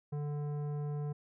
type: tone with tanh clipping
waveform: sine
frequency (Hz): 146.83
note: D3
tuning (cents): 0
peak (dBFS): -36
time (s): 0.12-1.13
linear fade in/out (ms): 10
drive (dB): 13
effects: none